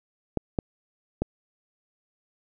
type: clicks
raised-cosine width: 2 ms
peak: -11 dBFS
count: 3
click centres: 0.373 / 0.588 / 1.22 s
effects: none